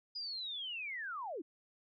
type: linear sweep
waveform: sine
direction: down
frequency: 4978 to 271.1 Hz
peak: -39 dBFS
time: 0.15-1.42 s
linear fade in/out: 10 ms
effects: none